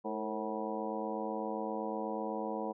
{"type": "harmonic tone with a mistuned harmonic", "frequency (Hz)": 107.9, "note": "A2", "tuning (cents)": -33, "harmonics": [2, 3, 4, 5, 6, 7, 8, 9], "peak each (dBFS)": [-41, -42, -41, -41, -47, -42, -48, -43], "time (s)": [0.04, 2.73], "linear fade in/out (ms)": 20, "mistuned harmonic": 4, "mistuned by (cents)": 75, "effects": []}